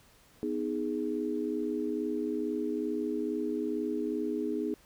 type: chord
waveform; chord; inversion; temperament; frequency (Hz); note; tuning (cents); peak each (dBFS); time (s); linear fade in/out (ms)
sine; G# minor; first; just; 249.2 / 311.5 / 415.3; B3 / D#4 / G#4; +16 / +2 / 0; -35 / -33 / -34; 0.43-4.74; 0
effects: pink hiss -61 dBFS RMS until 4.85 s